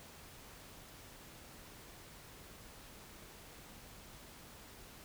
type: silence
effects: pink hiss -55 dBFS RMS until 5.04 s